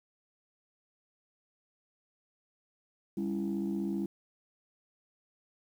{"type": "chord", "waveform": "sine", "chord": "C# diminished", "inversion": "second", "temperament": "just", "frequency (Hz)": [199.57, 277.2, 332.6], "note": ["G3", "C#4", "E4"], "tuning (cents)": [31, 0, 16], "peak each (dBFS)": [-32, -37, -34], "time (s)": [3.17, 4.06], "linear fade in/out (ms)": 5, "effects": ["tanh soft clip ceiling -25 dBFS", "10-bit"]}